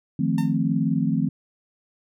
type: chord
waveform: sine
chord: F dominant seventh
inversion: third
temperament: equal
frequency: 155.56 / 174.61 / 220 / 261.6 Hz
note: Eb3 / F3 / A3 / C4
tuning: 0 / 0 / 0 / 0 cents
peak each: -25 dBFS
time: 0.19-1.29 s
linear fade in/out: 5 ms
type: tone with exponential decay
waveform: sawtooth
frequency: 906 Hz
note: A#5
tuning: 50 cents flat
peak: -27 dBFS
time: 0.38-0.57 s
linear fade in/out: 2 ms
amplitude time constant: 41 ms
effects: none